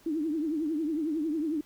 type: tone with vibrato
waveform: sine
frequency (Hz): 311.1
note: D#4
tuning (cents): 0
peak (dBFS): -27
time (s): 0.06-1.61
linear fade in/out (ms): 5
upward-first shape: triangle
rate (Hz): 11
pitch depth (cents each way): 150
effects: pink hiss -59 dBFS RMS until 1.65 s